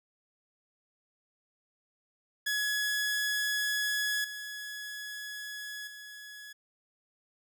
sawtooth tone with level steps, 1687 Hz, G#6, 27 cents sharp, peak -25 / -35 / -41 dBFS, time 2.46-6.53 s, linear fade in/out 10 ms, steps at 4.24 / 5.87 s, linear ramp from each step 5 ms, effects none

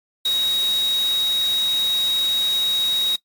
sine tone in noise, 3795 Hz, A#7, 30 cents sharp, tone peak -18 dBFS, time 0.25-3.16 s, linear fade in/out 5 ms, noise white, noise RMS -32 dBFS, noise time 0.25-3.16 s, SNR +11 dB, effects noise-tail reverb RT60 0.1 s tail -18 dB re dry + MP3 96 kbps

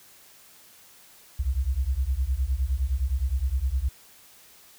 sine beating tone pair, 61 / 70.7 Hz, B1 / C#2, -21 / +35 cents, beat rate 9.7 Hz, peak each -25 / -25 dBFS, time 1.39-3.89 s, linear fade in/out 10 ms, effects tanh soft clip ceiling -16 dBFS + white hiss -53 dBFS RMS until 4.78 s

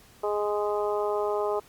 harmonic tone, 207.7 Hz, G#3, in tune, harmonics 2 / 3 / 4 / 5 / 6, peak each -27 / -31 / -33 / -35 / -37 dBFS, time 0.23-1.6 s, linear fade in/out 10 ms, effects pink hiss -55 dBFS RMS until 1.68 s + Opus 48 kbps

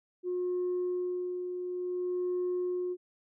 sine tone with tremolo, 360 Hz, F#4, 47 cents flat, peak -27 dBFS, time 0.23-2.97 s, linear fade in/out 50 ms, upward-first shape sine, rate 0.57 Hz, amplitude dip 50%, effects tanh soft clip ceiling -26 dBFS

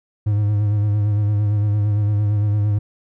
triangle tone with vibrato, 104 Hz, G#2, 3 cents sharp, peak -13 dBFS, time 0.26-2.79 s, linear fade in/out 10 ms, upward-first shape sine, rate 8.8 Hz, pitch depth 37 cents each way, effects none

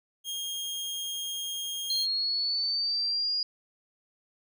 sawtooth tone, 3238 Hz, G#7, 45 cents flat, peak -29 dBFS, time 0.24-2.07 s, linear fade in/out 50 ms
sine linear sweep, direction up, 4186 to 4876 Hz, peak -26 dBFS, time 1.9-3.43 s, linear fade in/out 2 ms
effects none

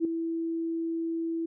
sine tone with ADSR envelope, 330 Hz, E4, 2 cents sharp, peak -20 dBFS, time 0-1.46 s, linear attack 49 ms, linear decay 3 ms, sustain -8 dB, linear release 8 ms, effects none

